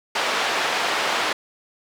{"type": "band-pass noise", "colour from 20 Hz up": "pink", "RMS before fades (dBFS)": -23, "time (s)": [0.15, 1.33], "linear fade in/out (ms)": 5, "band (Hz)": [610, 4000], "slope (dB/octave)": 12, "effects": []}